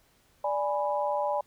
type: chord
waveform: sine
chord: G# diminished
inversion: second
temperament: equal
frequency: 587.3 / 830.6 / 987.8 Hz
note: D5 / G#5 / B5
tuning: 0 / 0 / 0 cents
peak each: -29 / -30 / -32 dBFS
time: 0.44-1.41 s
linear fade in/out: 5 ms
effects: pink hiss -65 dBFS RMS until 1.46 s